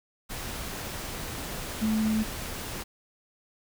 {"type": "tone in noise", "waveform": "sine", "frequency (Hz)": 218, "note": "A3", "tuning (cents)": -16, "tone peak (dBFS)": -23, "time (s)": [1.81, 2.24], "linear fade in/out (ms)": 20, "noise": "pink", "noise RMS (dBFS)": -36, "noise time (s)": [0.29, 2.84], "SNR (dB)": 10, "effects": []}